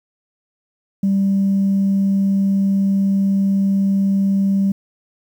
sine tone, 196 Hz, G3, in tune, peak -12 dBFS, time 1.03-4.72 s, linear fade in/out 5 ms, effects tanh soft clip ceiling -10 dBFS + 8-bit

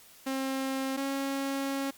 sawtooth tone pair in turn, 266.9 / 273.8 Hz, C4 / C#4, +35 / -21 cents, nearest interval unison, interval 44 cents, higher second, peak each -26 dBFS, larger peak neither, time 0.26-0.97 / 0.97-1.91 s, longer second, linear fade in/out 10 ms, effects white hiss -55 dBFS RMS until 1.97 s + Opus 48 kbps

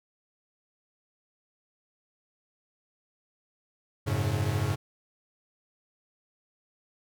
45% pulse chord, F# suspended second, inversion none, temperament equal with one note detuned, 92.5 / 106.5 / 138.59 Hz, F#2 / G#2 / C#3, 0 / +44 / 0 cents, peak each -31 / -29 / -31 dBFS, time 4.06-4.76 s, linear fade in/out 20 ms, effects none

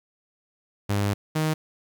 sawtooth tone pair in turn, 101.4 / 156.19 Hz, G#2 / D#3, -41 / +7 cents, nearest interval perfect fifth, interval 748 cents, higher second, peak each -18 dBFS, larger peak neither, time 0.89-1.14 / 1.35-1.54 s, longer first, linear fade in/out 10 ms, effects 10-bit

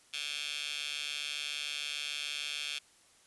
15% pulse tone with high-pass filter, 146.83 Hz, D3, in tune, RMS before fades -38 dBFS, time 0.13-2.79 s, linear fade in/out 10 ms, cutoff 3000 Hz, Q 3.4, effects white hiss -63 dBFS RMS until 3.26 s + resampled to 24000 Hz

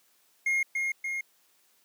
triangle tone with echo, 2141 Hz, C7, 39 cents sharp, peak -22 dBFS, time 0.46-0.63 s, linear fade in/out 5 ms, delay 290 ms, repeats 2, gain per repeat -3 dB, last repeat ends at 1.21 s, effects white hiss -66 dBFS RMS until 1.84 s + high-pass 200 Hz 12 dB/octave

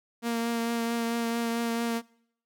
sawtooth tone with vibrato, 232.4 Hz, A#3, 5 cents flat, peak -23 dBFS, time 0.22-2.02 s, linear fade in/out 50 ms, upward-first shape triangle, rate 4.5 Hz, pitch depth 19 cents each way, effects noise-tail reverb RT60 0.7 s tail -24 dB re dry

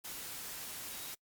sine tone in noise, 3800 Hz, A#7, 33 cents sharp, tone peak -55 dBFS, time 0.91-1.13 s, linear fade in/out 10 ms, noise white, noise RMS -44 dBFS, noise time 0.04-1.15 s, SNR -14 dB, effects noise-tail reverb RT60 0.1 s tail -26 dB re dry + Opus 48 kbps

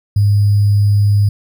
sine tone with sample-and-hold, 102.2 Hz, G#2, 27 cents flat, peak -8 dBFS, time 0.16-1.29 s, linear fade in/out 5 ms, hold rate 4900 Hz, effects none

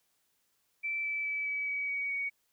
sine tone with pitch steps, 2329 / 2314 / 2300 / 2285 / 2271 / 2256 / 2242 Hz, D7 / D7 / D7 / D7 / C#7 / C#7 / C#7, -15 / -26 / -37 / -48 / +41 / +30 / +19 cents, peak -31 dBFS, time 0.83-2.3 s, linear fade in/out 20 ms, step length 210 ms, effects white hiss -75 dBFS RMS until 2.52 s

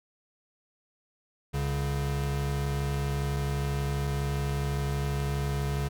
square tone pair together, 68.63 / 140.8 Hz, C#2 / C#3, -17 / +27 cents, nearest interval octave, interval 1244 cents, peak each -32 / -30 dBFS, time 1.53-5.89 s, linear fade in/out 20 ms, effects none

